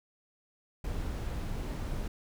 brown noise, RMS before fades -35 dBFS, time 0.84-2.08 s, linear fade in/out 5 ms, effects none

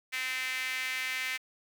sawtooth tone with high-pass filter, 258.2 Hz, C4, 23 cents flat, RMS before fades -34 dBFS, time 0.12-1.38 s, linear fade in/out 20 ms, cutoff 2100 Hz, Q 4.1, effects 9-bit

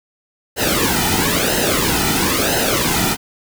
pink noise with flanger, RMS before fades -17 dBFS, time 0.56-3.17 s, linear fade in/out 50 ms, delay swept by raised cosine 0.86 to 1.86 ms, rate 1 Hz, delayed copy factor -0.75, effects none

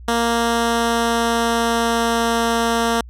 10% pulse tone with pitch glide, 233.1 to 231.2 Hz, A#3 to A#3, 0 to -14 cents, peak -8 dBFS, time 0.08-3.01 s, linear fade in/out 2 ms, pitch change -14 cents, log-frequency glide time 0.22-2.49 s, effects added 60 Hz sine -35 dBFS peak until 3.09 s + low-pass 12000 Hz 12 dB/octave

